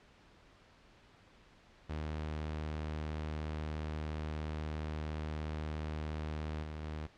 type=tone with level steps; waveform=sawtooth; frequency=77 Hz; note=D#2; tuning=17 cents flat; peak=-33 / -37 / -35 dBFS; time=1.89-7.07 s; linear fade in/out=10 ms; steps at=6.62 / 6.82 s; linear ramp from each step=20 ms; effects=pink hiss -62 dBFS RMS until 7.17 s + low-pass 4000 Hz 12 dB/octave